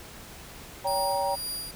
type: chord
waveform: sine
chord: G diminished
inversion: second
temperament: just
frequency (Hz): 564.5 / 784 / 940.8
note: Db5 / G5 / Bb5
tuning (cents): +31 / 0 / +16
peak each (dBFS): -29 / -29 / -29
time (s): 0.84-1.36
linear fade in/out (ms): 20
type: tone with tremolo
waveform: 20% pulse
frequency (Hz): 4800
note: D8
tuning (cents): +37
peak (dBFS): -25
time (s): 0.87-1.71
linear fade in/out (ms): 2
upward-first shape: sine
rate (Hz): 2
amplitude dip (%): 65
effects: pink hiss -45 dBFS RMS until 1.75 s